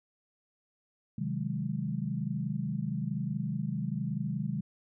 sine chord, Ab dominant seventh, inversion first, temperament equal with one note detuned, 130.81 / 155.56 / 186.61 / 207.7 Hz, C3 / Eb3 / Gb3 / Ab3, 0 / 0 / +15 / 0 cents, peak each -36 / -35 / -37 / -36 dBFS, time 1.18-4.61 s, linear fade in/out 5 ms, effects none

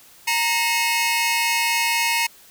sawtooth tone cluster, 928 / 2164 / 2568 / 2916 Hz, A#5 / C#7 / E7 / F#7, -8 / -42 / -46 / -26 cents, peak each -19 / -20 / -21 / -27 dBFS, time 0.27-2.27 s, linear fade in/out 10 ms, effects white hiss -49 dBFS RMS until 2.5 s

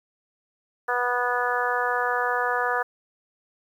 harmonic tone, 245.3 Hz, B3, 12 cents flat, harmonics 2 / 3 / 4 / 5 / 6 / 7, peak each -29 / -29 / -29 / -29 / -29 / -29 dBFS, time 0.88-2.83 s, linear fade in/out 10 ms, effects 9-bit

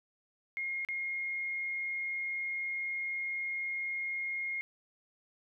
sine tone with dropouts, 2142 Hz, C7, 40 cents sharp, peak -33 dBFS, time 0.57-4.61 s, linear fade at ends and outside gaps 0 ms, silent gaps 0.849-0.887 s, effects none

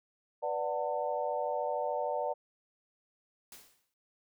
sine chord, B minor seventh, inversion none, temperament equal with one note detuned, 493.9 / 587.3 / 740 / 897.5 Hz, B4 / D5 / F#5 / A5, 0 / 0 / 0 / +34 cents, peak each -37 / -34 / -37 / -37 dBFS, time 0.42-2.34 s, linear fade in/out 20 ms
white noise with exponential decay, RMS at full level -48 dBFS, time 3.52-3.94 s, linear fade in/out 2 ms, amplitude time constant 91 ms
effects none

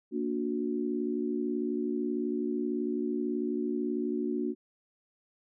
sine chord, Bb augmented, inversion none, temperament just, 233.1 / 291.4 / 364.2 Hz, Bb3 / D4 / F#4, 0 / -13 / -27 cents, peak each -33 dBFS, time 0.11-4.55 s, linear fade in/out 50 ms, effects none

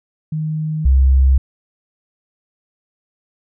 sine tone pair in turn, 155.56 / 66.34 Hz, D#3 / C2, 0 / +25 cents, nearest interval octave + minor third, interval 1475 cents, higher first, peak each -18 / -8 dBFS, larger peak second, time 0.32-0.85 / 0.85-1.38 s, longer neither, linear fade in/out 5 ms, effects none

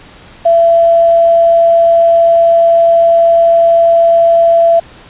sine tone with quantisation, 672 Hz, E5, 33 cents sharp, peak -4 dBFS, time 0.45-4.8 s, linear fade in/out 10 ms, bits 5, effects pink hiss -37 dBFS RMS until 5.09 s + resampled to 8000 Hz

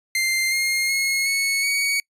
sawtooth tone with pitch steps, 2093 / 2130 / 2167 / 2205 / 2243 Hz, C7 / C7 / C#7 / C#7 / C#7, 0 / +30 / -40 / -10 / +20 cents, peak -16 dBFS, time 0.15-2 s, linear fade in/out 2 ms, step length 370 ms, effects noise-tail reverb RT60 0.1 s tail -26 dB re dry + resampled to 32000 Hz

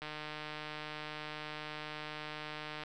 click train, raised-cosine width 0.3 ms, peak -26 dBFS, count 429, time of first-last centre 0.02-2.836 s, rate 152 Hz, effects none

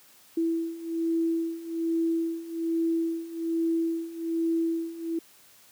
sine beating tone pair, 329.6 / 330.8 Hz, E4 / E4, 0 / +6 cents, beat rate 1.2 Hz, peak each -30 / -27 dBFS, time 0.37-5.19 s, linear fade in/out 5 ms, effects white hiss -56 dBFS RMS until 5.71 s + high-pass 100 Hz 12 dB/octave

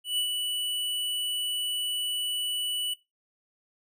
square tone with ADSR envelope, 2960 Hz, F#7, in tune, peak -24 dBFS, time 0.04-2.94 s, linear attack 140 ms, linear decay 89 ms, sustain -4 dB, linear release 7 ms, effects noise-tail reverb RT60 0.2 s tail -17 dB re dry

